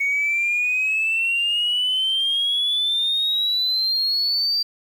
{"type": "exponential sweep", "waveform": "sine", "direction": "up", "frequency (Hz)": [2218, 4699], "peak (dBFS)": -17, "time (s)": [0, 4.63], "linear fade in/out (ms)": 10, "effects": ["tanh soft clip ceiling -15 dBFS", "8-bit"]}